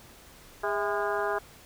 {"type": "harmonic tone with a mistuned harmonic", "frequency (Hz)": 204, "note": "G#3", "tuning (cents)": -31, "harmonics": [2, 3, 4, 5, 6, 7, 8], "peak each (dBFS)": [-31, -33, -34, -35, -36, -36, -37], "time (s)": [0.63, 1.39], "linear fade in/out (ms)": 10, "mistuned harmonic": 3, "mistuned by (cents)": 100, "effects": ["pink hiss -52 dBFS RMS until 1.65 s"]}